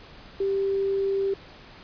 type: tone with quantisation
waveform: sine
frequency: 392 Hz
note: G4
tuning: in tune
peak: -22 dBFS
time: 0.4-1.34 s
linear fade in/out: 5 ms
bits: 8
effects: pink hiss -47 dBFS RMS until 1.83 s + resampled to 11025 Hz

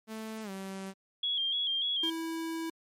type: tone with pitch glide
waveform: sawtooth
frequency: 220 to 192.63 Hz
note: A3 to G3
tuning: 0 to -30 cents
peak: -34 dBFS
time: 0.07-0.94 s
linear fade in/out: 50 ms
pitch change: -230 cents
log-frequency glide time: 0.43-0.5 s
type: tone with vibrato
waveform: sine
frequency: 3271 Hz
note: G#7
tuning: 27 cents flat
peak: -28 dBFS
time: 1.23-2.1 s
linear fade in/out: 5 ms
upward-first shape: square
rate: 3.4 Hz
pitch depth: 42 cents each way
type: tone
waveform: square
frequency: 327.1 Hz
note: E4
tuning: 13 cents flat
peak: -34 dBFS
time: 2.03-2.7 s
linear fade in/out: 5 ms
effects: MP3 64 kbps

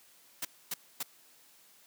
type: noise bursts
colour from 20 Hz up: white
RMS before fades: -35 dBFS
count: 3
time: 0.42-1.03 s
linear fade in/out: 5 ms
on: 30 ms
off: 260 ms
effects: white hiss -61 dBFS RMS until 1.86 s + high-pass 150 Hz 12 dB/octave

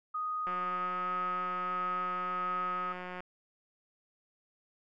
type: tone with pitch glide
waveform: sine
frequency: 1244.5 to 1265.5 Hz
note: D#6 to D#6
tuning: 0 to +29 cents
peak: -32 dBFS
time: 0.14-2.93 s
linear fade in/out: 10 ms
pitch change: +29 cents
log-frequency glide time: 0.58-0.96 s
type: click train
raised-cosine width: 0.5 ms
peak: -27 dBFS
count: 496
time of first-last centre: 0.47-3.205 s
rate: 181 Hz
effects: none

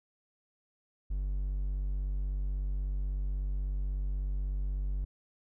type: tone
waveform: triangle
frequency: 48.16 Hz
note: G1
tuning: 30 cents flat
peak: -28 dBFS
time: 1.1-5.05 s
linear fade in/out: 10 ms
effects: none

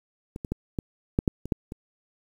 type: clicks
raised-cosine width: 3 ms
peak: -22 / -20 / -14 / -15 / -8 / -8 / -22 / -10 / -22 dBFS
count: 9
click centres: 0.361 / 0.448 / 0.52 / 0.788 / 1.189 / 1.278 / 1.456 / 1.522 / 1.721 s
effects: 8-bit

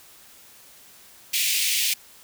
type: high-pass noise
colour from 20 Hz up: pink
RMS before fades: -23 dBFS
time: 1.33-1.94 s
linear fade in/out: 10 ms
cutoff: 2200 Hz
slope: 48 dB/octave
effects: white hiss -50 dBFS RMS until 2.23 s

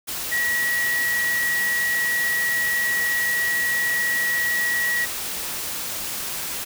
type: tone in noise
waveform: sine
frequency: 1919 Hz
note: A#6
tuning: 50 cents sharp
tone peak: -20 dBFS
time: 0.31-5.06 s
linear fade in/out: 20 ms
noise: white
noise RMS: -29 dBFS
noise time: 0.07-6.65 s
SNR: +6 dB
effects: none

